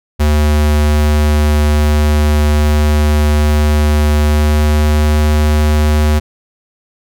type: tone with pitch glide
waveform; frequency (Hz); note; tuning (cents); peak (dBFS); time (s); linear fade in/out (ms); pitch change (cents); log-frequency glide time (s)
square; 74.9 to 75.6; D2 to D#2; +35 to -49; -9; 0.19-6.2; 20; +16; 4.03-5.17
effects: none